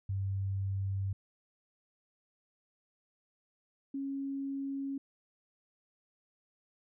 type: tone pair in turn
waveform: sine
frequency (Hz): 97.4 / 274.7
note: G2 / C#4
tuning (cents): -11 / -16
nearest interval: octave + tritone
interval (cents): 1795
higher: second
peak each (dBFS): -31 / -34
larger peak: first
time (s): 0.09-1.13 / 3.94-4.98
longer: neither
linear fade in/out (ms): 5
effects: none